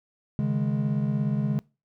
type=chord; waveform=triangle; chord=C# suspended second; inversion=none; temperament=equal; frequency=138.59 / 155.56 / 207.7 Hz; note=C#3 / D#3 / G#3; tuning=0 / 0 / 0 cents; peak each=-24 / -28 / -25 dBFS; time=0.39-1.59 s; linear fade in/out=0 ms; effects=noise-tail reverb RT60 0.3 s tail -24 dB re dry